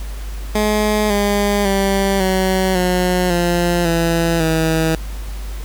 15% pulse tone with pitch steps, 211.8 / 203.6 / 195.8 / 188.26 / 181.01 / 174.03 / 167.33 / 160.89 Hz, G#3 / G#3 / G3 / F#3 / F#3 / F3 / E3 / E3, +34 / -34 / -2 / +30 / -38 / -6 / +26 / -42 cents, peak -8 dBFS, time 0.55-4.95 s, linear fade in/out 2 ms, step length 550 ms, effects added 50 Hz sine -24 dBFS peak until 5.64 s + pink hiss -38 dBFS RMS until 5.64 s

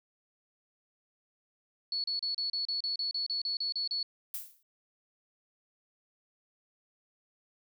sine tone bursts, 4406 Hz, C#8, 11 cents flat, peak -30 dBFS, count 14, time 1.92-4.029 s, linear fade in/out 2 ms, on 120 ms, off 33 ms
violet noise with exponential decay, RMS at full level -34 dBFS, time 4.34-4.63 s, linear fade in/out 2 ms, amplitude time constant 61 ms
effects none

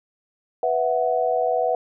sine chord, B suspended fourth, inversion none, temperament equal, 493.9 / 659.3 / 740 Hz, B4 / E5 / F#5, 0 / 0 / 0 cents, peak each -23 dBFS, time 0.63-1.75 s, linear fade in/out 2 ms, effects none

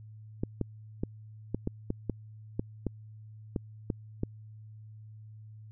clicks, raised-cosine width 3 ms, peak -17 dBFS, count 12, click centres 0.435 / 0.613 / 1.035 / 1.546 / 1.674 / 1.904 / 2.097 / 2.595 / 2.867 / 3.562 / 3.902 / 4.234 s, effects added 108 Hz sine -46 dBFS peak until 5.71 s

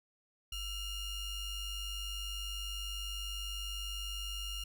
45% pulse ring-modulated tone, 1400 Hz, F6, 4 cents sharp, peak -35 dBFS, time 0.52-4.64 s, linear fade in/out 5 ms, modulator 1450 Hz, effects none

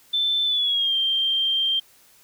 sine tone with pitch glide, 3534 to 3167 Hz, A7 to G7, +7 to +17 cents, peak -19 dBFS, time 0.13-1.8 s, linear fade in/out 10 ms, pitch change -190 cents, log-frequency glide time 0.45-0.95 s, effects white hiss -55 dBFS RMS until 2.23 s

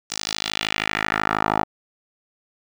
10% pulse tone with band-pass filter sweep, 52.9 Hz, G#1, 33 cents sharp, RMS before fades -24 dBFS, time 0.1-1.64 s, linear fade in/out 10 ms, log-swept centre 6000 to 860 Hz, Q 1.9, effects none

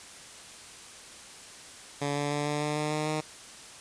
10% pulse tone with pitch steps, 143.4 / 144.9 / 146.41 / 147.94 / 149.49 / 151.05 / 152.63 / 154.23 Hz, D3 / D3 / D3 / D3 / D3 / D3 / D#3 / D#3, -41 / -23 / -5 / +13 / +31 / +49 / -33 / -15 cents, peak -20 dBFS, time 2.01-3.21 s, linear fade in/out 10 ms, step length 150 ms, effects white hiss -47 dBFS RMS until 3.8 s + resampled to 22050 Hz

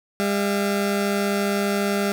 20% pulse tone pair together, 201.4 / 679 Hz, G3 / F5, +47 / -49 cents, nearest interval octave + major sixth, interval 2104 cents, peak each -16 / -24 dBFS, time 0.2-2.12 s, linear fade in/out 0 ms, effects none

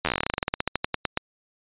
slowing click train, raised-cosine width 0.3 ms, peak -7 dBFS, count 25, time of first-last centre 0.05-1.174 s, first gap 11 ms, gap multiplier 1.11, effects resampled to 8000 Hz

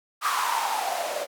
blue noise with band-pass filter sweep, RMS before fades -27 dBFS, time 0.21-1.27 s, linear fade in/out 50 ms, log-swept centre 1200 to 570 Hz, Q 7.1, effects none

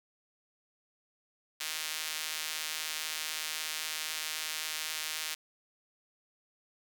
sawtooth tone with high-pass filter, 156.2 Hz, D#3, 7 cents sharp, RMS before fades -37 dBFS, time 1.6-5.35 s, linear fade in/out 10 ms, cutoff 2700 Hz, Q 0.76, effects none

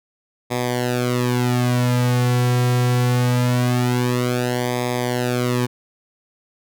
sawtooth tone with flanger, 123.47 Hz, B2, in tune, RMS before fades -19 dBFS, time 0.5-5.67 s, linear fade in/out 20 ms, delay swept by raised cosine 0.69 to 3.39 ms, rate 0.23 Hz, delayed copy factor -1, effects none

